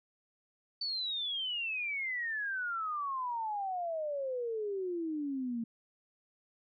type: exponential sweep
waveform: sine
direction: down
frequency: 4563 to 225.6 Hz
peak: -33 dBFS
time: 0.81-5.64 s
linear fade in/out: 5 ms
effects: none